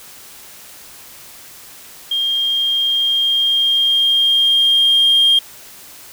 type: tone with level ramp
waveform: sine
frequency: 3214 Hz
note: G7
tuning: 43 cents sharp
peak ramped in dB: -15 to -7 dBFS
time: 2.11-5.39 s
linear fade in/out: 5 ms
effects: tanh soft clip ceiling -6 dBFS + white hiss -39 dBFS RMS until 6.12 s